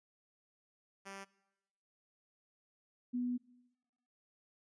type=tone pair in turn; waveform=5% pulse / sine; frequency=196 / 246.2 Hz; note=G3 / B3; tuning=0 / -5 cents; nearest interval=major third; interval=395 cents; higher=second; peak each=-35 / -33 dBFS; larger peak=second; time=1.05-1.25 / 3.13-3.38 s; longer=second; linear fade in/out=20 ms; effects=noise-tail reverb RT60 1.0 s tail -22 dB re dry + resampled to 22050 Hz